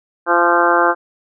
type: harmonic tone with a mistuned harmonic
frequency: 172.5 Hz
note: F3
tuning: 21 cents flat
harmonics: 2 / 3 / 4 / 5 / 6 / 7 / 8 / 9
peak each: -19 / -19 / -19 / -19 / -19 / -19 / -19 / -19 dBFS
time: 0.26-0.95 s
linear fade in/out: 50 ms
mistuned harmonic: 6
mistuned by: +19 cents
effects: none